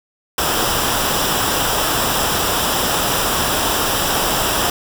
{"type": "noise with comb filter", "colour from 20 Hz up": "pink", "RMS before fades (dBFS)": -18, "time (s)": [0.38, 4.7], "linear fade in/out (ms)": 2, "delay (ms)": 0.46, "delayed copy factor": -0.6, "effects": []}